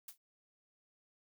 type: noise with exponential decay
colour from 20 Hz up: blue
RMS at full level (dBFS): -42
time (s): 0.08-0.18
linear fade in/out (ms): 5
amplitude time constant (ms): 20
effects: none